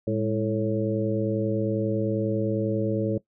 harmonic tone with a mistuned harmonic, 110 Hz, A2, in tune, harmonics 1 / 2 / 3 / 4 / 5, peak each -29 / -29 / -29 / -29 / -29 dBFS, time 0.07-3.18 s, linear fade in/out 5 ms, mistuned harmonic 2, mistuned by -100 cents, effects noise-tail reverb RT60 0.1 s tail -19 dB re dry

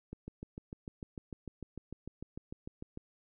click train, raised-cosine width 3 ms, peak -29 dBFS, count 20, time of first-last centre 0.13-2.974 s, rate 6.68 Hz, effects none

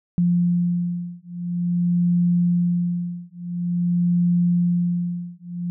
sine beating tone pair, 174.61 / 175.09 Hz, F3 / F3, 0 / +5 cents, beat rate 0.48 Hz, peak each -21 dBFS, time 0.18-5.7 s, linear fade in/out 0 ms, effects none

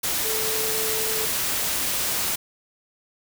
sine tone in noise, 439 Hz, A4, 4 cents flat, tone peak -30 dBFS, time 0.24-1.26 s, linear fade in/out 10 ms, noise white, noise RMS -25 dBFS, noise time 0.03-2.36 s, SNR -8 dB, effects none

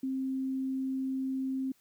sine tone, 264.4 Hz, C4, 18 cents sharp, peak -30 dBFS, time 0.03-1.72 s, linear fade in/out 5 ms, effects white hiss -68 dBFS RMS until 1.8 s

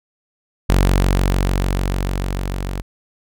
sawtooth tone with level ramp, 46.72 Hz, F#1, 18 cents sharp, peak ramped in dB -7 to -19 dBFS, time 0.69-2.82 s, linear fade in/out 10 ms, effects none

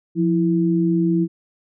sine tone pair together, 174.6 / 329.6 Hz, F3 / E4, 0 / 0 cents, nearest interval major seventh, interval 1100 cents, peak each -18 dBFS, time 0.15-1.28 s, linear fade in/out 50 ms, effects none

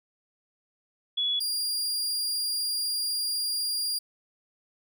sine / sawtooth tone pair in turn, 3390 / 4808 Hz, G#7 / D8, +35 / +40 cents, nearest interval tritone, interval 605 cents, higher second, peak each -24 dBFS, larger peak neither, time 1.17-1.4 / 1.4-3.99 s, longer second, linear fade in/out 10 ms, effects none

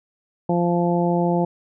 harmonic tone, 173.5 Hz, F3, 11 cents flat, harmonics 1 / 2 / 3 / 4 / 5, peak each -20 / -23 / -25 / -26 / -27 dBFS, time 0.49-1.45 s, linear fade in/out 5 ms, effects none

